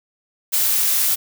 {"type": "noise", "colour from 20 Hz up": "blue", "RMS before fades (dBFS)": -18, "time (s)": [0.52, 1.16], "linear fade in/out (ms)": 20, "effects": []}